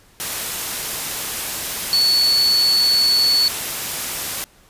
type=tone in noise; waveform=sine; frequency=4435 Hz; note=C#8; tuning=in tune; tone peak=-13 dBFS; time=1.93-3.48 s; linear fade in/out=0 ms; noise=white; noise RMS=-25 dBFS; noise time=0.2-4.44 s; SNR=+9 dB; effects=pink hiss -52 dBFS RMS until 4.69 s + resampled to 32000 Hz